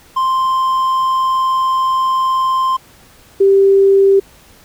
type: tone pair in turn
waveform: triangle / sine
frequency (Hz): 1046.5 / 392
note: C6 / G4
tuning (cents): 0 / 0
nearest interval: octave + perfect fourth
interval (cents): 1700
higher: first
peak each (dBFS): -10 / -6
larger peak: second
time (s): 0.16-2.77 / 3.4-4.2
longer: first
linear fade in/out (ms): 10
effects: pink hiss -45 dBFS RMS until 4.64 s